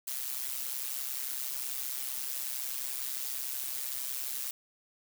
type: noise with amplitude modulation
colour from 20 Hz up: blue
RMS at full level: -33 dBFS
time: 0.07-4.51 s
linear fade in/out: 5 ms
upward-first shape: sine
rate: 131 Hz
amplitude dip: 75%
effects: none